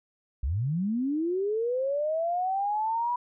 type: linear sweep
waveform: sine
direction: up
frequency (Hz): 55.8 to 982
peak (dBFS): -25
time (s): 0.43-3.16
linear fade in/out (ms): 5
effects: none